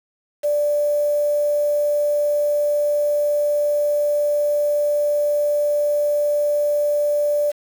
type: tone with quantisation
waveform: sine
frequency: 587.3 Hz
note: D5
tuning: in tune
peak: -16 dBFS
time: 0.43-7.52 s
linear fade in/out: 20 ms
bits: 6
effects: none